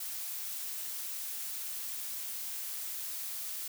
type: noise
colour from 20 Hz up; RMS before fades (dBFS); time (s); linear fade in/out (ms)
blue; -39; 0-3.68; 5
effects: none